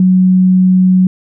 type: tone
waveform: sine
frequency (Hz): 185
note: F#3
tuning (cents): 0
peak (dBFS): -5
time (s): 0-1.07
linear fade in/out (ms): 2
effects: none